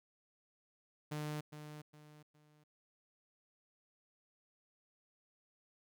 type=tone with echo; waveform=sawtooth; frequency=150.6 Hz; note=D3; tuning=44 cents sharp; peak=-35 dBFS; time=1.11-1.41 s; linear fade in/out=10 ms; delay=410 ms; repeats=3; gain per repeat=-9 dB; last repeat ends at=2.64 s; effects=none